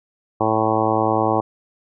harmonic tone, 110 Hz, A2, in tune, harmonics 1 / 2 / 3 / 4 / 5 / 6 / 7 / 8 / 9 / 10, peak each -27 / -28 / -23 / -25 / -24 / -27 / -22 / -26 / -26 / -27 dBFS, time 0.4-1.41 s, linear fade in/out 10 ms, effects none

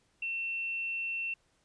sine tone, 2700 Hz, E7, 41 cents sharp, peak -32 dBFS, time 0.22-1.34 s, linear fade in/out 5 ms, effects pink hiss -71 dBFS RMS until 1.64 s + resampled to 22050 Hz

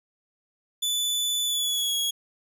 sawtooth tone with pitch glide, 3484 to 3325 Hz, A7 to G#7, -18 to +1 cents, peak -21 dBFS, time 0.82-2.11 s, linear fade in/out 10 ms, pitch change -81 cents, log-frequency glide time 1.45-1.95 s, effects none

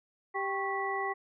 harmonic tone with a mistuned harmonic, 392 Hz, G4, in tune, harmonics 1 / 2 / 3 / 5, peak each -36 / -35 / -36 / -36 dBFS, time 0.34-1.14 s, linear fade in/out 20 ms, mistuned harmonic 3, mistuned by -110 cents, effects none

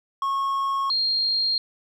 triangle / sine tone pair in turn, 1094 / 4217 Hz, C#6 / C8, -23 / +13 cents, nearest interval octave + major seventh, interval 2336 cents, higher second, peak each -20 dBFS, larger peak neither, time 0.22-0.9 / 0.9-1.58 s, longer neither, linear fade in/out 2 ms, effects none

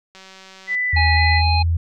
click train, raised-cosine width 0.2 ms, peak -25 dBFS, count 115, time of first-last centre 0.15-0.75 s, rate 190 Hz
sine tone with vibrato, 1975.5 Hz, B6, in tune, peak -18 dBFS, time 0.67-1.42 s, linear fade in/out 50 ms, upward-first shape square, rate 2 Hz, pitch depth 15 cents each way
sine tone with pitch glide, 80.6 to 83.35 Hz, E2 to E2, -38 to +20 cents, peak -15 dBFS, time 0.93-1.77 s, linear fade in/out 5 ms, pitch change +58 cents, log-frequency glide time 1.07-1.63 s
harmonic tone, 830.6 Hz, G#5, in tune, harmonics 1 / 3 / 5, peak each -20 / -25 / -23 dBFS, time 0.96-1.63 s, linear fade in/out 10 ms
effects none

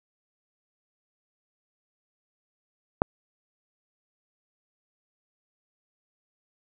click, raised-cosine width 1 ms, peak -5 dBFS, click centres 3.019 s, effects none

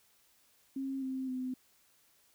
sine tone with pitch steps, 269.2 / 262.4 / 255.9 Hz, C4 / C4 / C4, +49 / +5 / -38 cents, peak -34 dBFS, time 0.76-1.54 s, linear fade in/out 5 ms, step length 260 ms, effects white hiss -68 dBFS RMS until 2.34 s

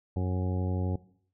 harmonic tone, 91.9 Hz, F#2, 11 cents flat, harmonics 1 / 2 / 3 / 4 / 5 / 6 / 8 / 9, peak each -28 / -34 / -38 / -40 / -42 / -44 / -46 / -47 dBFS, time 0.16-0.96 s, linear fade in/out 5 ms, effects noise-tail reverb RT60 0.6 s tail -19 dB re dry

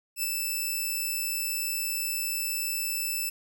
5% pulse tone with ADSR envelope, 2637 Hz, E7, in tune, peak -16 dBFS, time 0.16-3.3 s, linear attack 73 ms, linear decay 15 ms, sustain -3 dB, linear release 14 ms, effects none

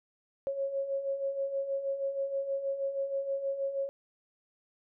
sine beating tone pair, 544 / 550.3 Hz, C#5 / C#5, -33 / -13 cents, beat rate 6.3 Hz, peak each -38 / -31 dBFS, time 0.47-3.89 s, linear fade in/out 0 ms, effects none

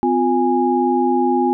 sine tone cluster, 255.1 / 353.8 / 826 Hz, C4 / F4 / G#5, -44 / +23 / -10 cents, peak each -18 dBFS, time 0.03-1.53 s, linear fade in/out 0 ms, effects none

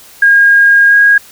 sine tone with pitch glide, 1625 to 1638.2 Hz, G#6 to G#6, -38 to -24 cents, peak -3 dBFS, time 0.22-1.18 s, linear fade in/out 5 ms, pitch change +14 cents, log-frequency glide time 0.89-0.94 s, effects white hiss -38 dBFS RMS until 1.31 s

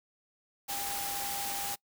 sine tone in noise, 802 Hz, G5, 39 cents sharp, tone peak -39 dBFS, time 0.68-1.76 s, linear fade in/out 20 ms, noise white, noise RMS -36 dBFS, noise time 0.68-1.76 s, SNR -6 dB, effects noise-tail reverb RT60 0.1 s tail -24 dB re dry

